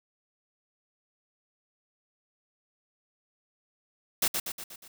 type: noise with echo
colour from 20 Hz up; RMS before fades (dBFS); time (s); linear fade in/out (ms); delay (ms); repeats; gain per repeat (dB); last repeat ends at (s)
white; -25; 4.22-4.28; 5; 120; 5; -5; 4.88
effects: none